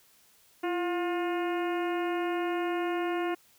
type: harmonic tone with a mistuned harmonic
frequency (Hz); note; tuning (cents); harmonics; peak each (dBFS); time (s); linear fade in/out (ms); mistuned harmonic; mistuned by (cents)
356; F4; +33; 1 / 2 / 3 / 4 / 5 / 6 / 7 / 8; -29 / -35 / -39 / -41 / -43 / -45 / -46 / -47; 0.63-3.35; 10; 1; -67
effects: white hiss -62 dBFS RMS until 3.58 s